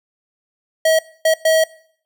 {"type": "tone bursts at uneven times", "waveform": "square", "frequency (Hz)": 640, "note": "D#5", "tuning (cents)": 49, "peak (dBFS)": -12, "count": 3, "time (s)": [[0.85, 0.99], [1.25, 1.34], [1.45, 1.64]], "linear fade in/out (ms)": 5, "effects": ["noise-tail reverb RT60 0.6 s tail -21 dB re dry"]}